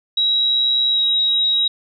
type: tone with pitch glide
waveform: sine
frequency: 3857 to 3824 Hz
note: B7 to A#7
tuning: -42 to +43 cents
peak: -14 dBFS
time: 0.17-1.68 s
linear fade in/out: 5 ms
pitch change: -15 cents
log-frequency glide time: 0.91-1 s
effects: none